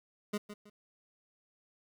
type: tone with echo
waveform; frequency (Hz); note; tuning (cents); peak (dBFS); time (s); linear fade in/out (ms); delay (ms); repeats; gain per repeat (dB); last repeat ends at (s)
25% pulse; 207.7; G#3; 0; -28; 0.33-0.38; 10; 160; 2; -11; 0.7
effects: 11-bit